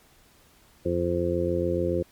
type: harmonic tone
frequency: 87 Hz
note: F2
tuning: 6 cents flat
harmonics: 1 / 2 / 3 / 4 / 5 / 6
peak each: -31 / -32 / -35 / -27 / -32 / -28 dBFS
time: 0.85-2.03 s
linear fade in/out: 10 ms
effects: pink hiss -58 dBFS RMS until 2.11 s + MP3 96 kbps